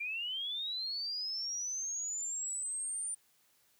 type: linear sweep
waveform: sine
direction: up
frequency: 2349 to 9200 Hz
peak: -35 dBFS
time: 0-3.15 s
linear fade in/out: 10 ms
effects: white hiss -70 dBFS RMS until 3.79 s + high-pass 60 Hz 12 dB/octave